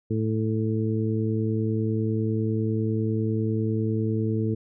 harmonic tone, 110 Hz, A2, in tune, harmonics 1 / 2 / 3 / 4, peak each -25 / -28 / -30 / -31 dBFS, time 0.1-4.55 s, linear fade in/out 10 ms, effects none

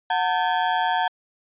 35% pulse ring-modulated tone, 817 Hz, G#5, 29 cents flat, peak -15 dBFS, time 0.1-1.08 s, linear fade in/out 5 ms, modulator 84.2 Hz, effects resampled to 8000 Hz

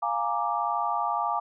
sine chord, Bb dominant seventh, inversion second, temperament equal, 698.5 / 830.6 / 932.3 / 1174.7 Hz, F5 / Ab5 / Bb5 / D6, 0 / 0 / 0 / 0 cents, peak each -31 / -30 / -31 / -29 dBFS, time 0.02-1.4 s, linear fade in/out 10 ms, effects none

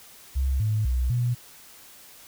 sine tone with pitch steps, 66.5 / 107.7 / 62.6 / 121.7 Hz, C2 / A2 / B1 / B2, +29 / -37 / +24 / -25 cents, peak -21 dBFS, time 0.35-1.35 s, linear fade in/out 20 ms, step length 250 ms, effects white hiss -49 dBFS RMS until 2.27 s

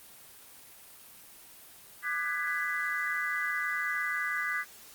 sine chord, G# half-diminished seventh, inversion second, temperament just, 1196.1 / 1495.1 / 1661.2 / 1993.5 Hz, D6 / F#6 / G#6 / B6, +31 / +18 / 0 / +16 cents, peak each -37 / -36 / -34 / -33 dBFS, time 2.02-4.65 s, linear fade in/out 50 ms, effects white hiss -52 dBFS RMS until 4.94 s + Opus 24 kbps

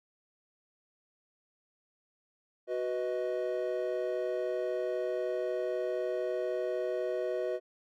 triangle chord, B major, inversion second, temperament equal with one note detuned, 370 / 493.9 / 626.6 Hz, F#4 / B4 / D#5, 0 / 0 / +12 cents, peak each -33 dBFS, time 2.67-7.6 s, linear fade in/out 50 ms, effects none

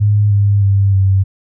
sine tone with pitch steps, 103.83 / 101.28 / 98.8 / 96.37 Hz, G#2 / G#2 / G2 / G2, 0 / -43 / +14 / -29 cents, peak -8 dBFS, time 0-1.24 s, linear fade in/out 20 ms, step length 310 ms, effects none

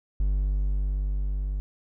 triangle tone with level ramp, 49.03 Hz, G1, 1 cent sharp, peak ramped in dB -19 to -24 dBFS, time 0.2-1.6 s, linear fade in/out 0 ms, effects none

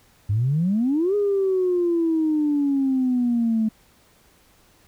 sine exponential two-way sweep, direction up then down, 97.1 to 415.3 to 217 Hz, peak -17 dBFS, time 0.29-3.69 s, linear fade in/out 10 ms, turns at 1.15 s, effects tanh soft clip ceiling -13 dBFS + pink hiss -57 dBFS RMS until 4.87 s

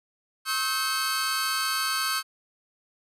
sawtooth tone cluster, 1081 / 1289 / 1554 / 4466 Hz, C#6 / E6 / G6 / C#8, -44 / -39 / -16 / +12 cents, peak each -30 / -26 / -27 / -27 dBFS, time 0.45-2.23 s, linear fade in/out 50 ms, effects resampled to 32000 Hz

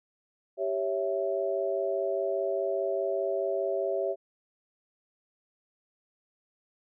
sine chord, C# diminished, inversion second, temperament equal, 392 / 554.4 / 659.3 Hz, G4 / C#5 / E5, 0 / 0 / 0 cents, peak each -31 dBFS, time 0.57-4.16 s, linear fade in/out 50 ms, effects none

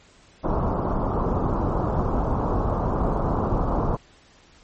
pink low-pass noise, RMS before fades -23 dBFS, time 0.43-3.97 s, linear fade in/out 20 ms, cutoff 1200 Hz, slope 48 dB/octave, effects pink hiss -54 dBFS RMS until 4.63 s + MP3 32 kbps

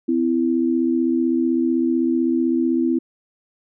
sine tone pair together, 256.2 / 332 Hz, C4 / E4, -36 / +12 cents, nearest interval major third, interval 448 cents, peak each -19 dBFS, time 0.08-2.99 s, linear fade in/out 10 ms, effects none

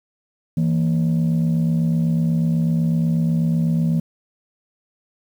sine tone pair together, 163.62 / 231.7 Hz, E3 / A#3, -13 / -10 cents, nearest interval tritone, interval 603 cents, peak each -15 / -20 dBFS, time 0.57-4 s, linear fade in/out 5 ms, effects tanh soft clip ceiling -13 dBFS + 8-bit

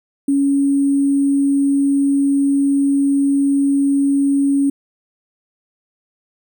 sine tone with sample-and-hold, 278.7 Hz, C#4, 9 cents sharp, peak -12 dBFS, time 0.28-4.7 s, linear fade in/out 5 ms, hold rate 8820 Hz, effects none

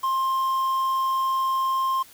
triangle tone with quantisation, 1057 Hz, C6, 17 cents sharp, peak -19 dBFS, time 0.03-2.03 s, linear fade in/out 10 ms, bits 7, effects white hiss -50 dBFS RMS until 2.13 s

